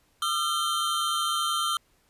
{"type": "tone cluster", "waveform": "square", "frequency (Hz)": [1207, 1357, 3128], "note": ["D6", "E6", "G7"], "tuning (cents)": [47, 50, -4], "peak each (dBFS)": -30, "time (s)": [0.22, 1.77], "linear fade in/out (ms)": 2, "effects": ["pink hiss -66 dBFS RMS until 2.09 s", "resampled to 32000 Hz"]}